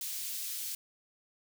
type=high-pass noise; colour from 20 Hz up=white; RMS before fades=-38 dBFS; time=0.01-0.75 s; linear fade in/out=2 ms; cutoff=3400 Hz; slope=12 dB/octave; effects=none